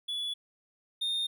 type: tone pair in turn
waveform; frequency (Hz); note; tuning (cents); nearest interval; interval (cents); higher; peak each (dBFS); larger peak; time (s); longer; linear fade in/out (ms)
triangle; 3422 / 3657; A7 / A#7; -49 / -34; minor second; 115; second; -30 / -27; second; 0.08-0.34 / 1.01-1.27; neither; 10
effects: none